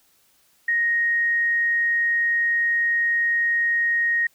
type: tone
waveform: sine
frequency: 1870 Hz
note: A#6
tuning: 5 cents sharp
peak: -18 dBFS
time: 0.68-4.27 s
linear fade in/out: 5 ms
effects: white hiss -61 dBFS RMS until 4.34 s